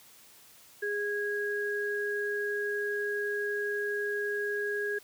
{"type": "tone pair together", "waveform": "sine", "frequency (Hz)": [412, 1648], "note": ["G#4", "G#6"], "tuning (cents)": [-14, -14], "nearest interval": "2 octaves", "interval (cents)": 2400, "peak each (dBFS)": [-32, -32], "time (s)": [0.82, 4.99], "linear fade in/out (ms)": 10, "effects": ["white hiss -56 dBFS RMS until 5.03 s", "high-pass 60 Hz 12 dB/octave"]}